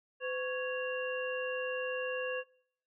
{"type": "harmonic tone with a mistuned harmonic", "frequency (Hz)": 554.4, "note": "C#5", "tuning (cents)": 0, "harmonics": [1, 2, 3, 5], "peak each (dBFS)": [-35, -45, -40, -41], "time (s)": [0.2, 2.44], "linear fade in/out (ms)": 50, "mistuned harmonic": 1, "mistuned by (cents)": -150, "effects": ["noise-tail reverb RT60 0.6 s tail -21 dB re dry"]}